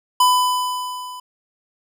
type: tone with level ramp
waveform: square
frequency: 1000 Hz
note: B5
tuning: 21 cents sharp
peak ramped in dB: -11 to -33 dBFS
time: 0.2-1.2 s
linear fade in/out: 5 ms
effects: none